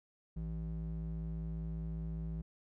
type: ring-modulated tone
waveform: triangle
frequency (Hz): 110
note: A2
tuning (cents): 0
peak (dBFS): -32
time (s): 0.36-2.42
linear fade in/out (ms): 10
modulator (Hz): 52.6
effects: none